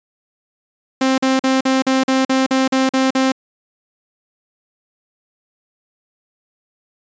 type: tone bursts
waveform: sawtooth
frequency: 263.6 Hz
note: C4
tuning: 13 cents sharp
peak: -9 dBFS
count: 11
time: 1.01-3.32 s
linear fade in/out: 5 ms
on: 170 ms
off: 44 ms
effects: resampled to 16000 Hz